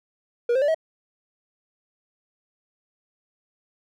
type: tone with pitch steps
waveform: triangle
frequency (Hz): 477.4 / 526.7 / 581 / 640.9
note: A#4 / C5 / D5 / E5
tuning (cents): +41 / +11 / -19 / -49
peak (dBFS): -16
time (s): 0.49-0.746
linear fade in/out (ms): 5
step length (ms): 64
effects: none